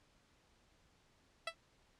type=tone with exponential decay; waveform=10% pulse; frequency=662 Hz; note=E5; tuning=7 cents sharp; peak=-26 dBFS; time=1.47-1.55 s; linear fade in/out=5 ms; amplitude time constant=16 ms; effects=pink hiss -71 dBFS RMS until 1.99 s + low-pass 7000 Hz 12 dB/octave